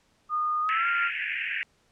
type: tone with pitch glide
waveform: sine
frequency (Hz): 1225 to 1391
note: D#6 to F6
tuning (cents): -27 to -7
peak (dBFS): -24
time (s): 0.29-1.11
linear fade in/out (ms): 50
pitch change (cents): +220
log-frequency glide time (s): 0.62-0.87
type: band-pass noise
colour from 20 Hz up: pink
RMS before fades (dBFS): -31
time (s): 0.69-1.63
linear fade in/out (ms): 0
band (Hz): 1600 to 2800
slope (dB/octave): 96
effects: pink hiss -66 dBFS RMS until 1.91 s + low-pass 8000 Hz 12 dB/octave